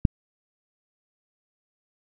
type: click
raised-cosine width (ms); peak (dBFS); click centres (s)
5; -4; 0.052
effects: none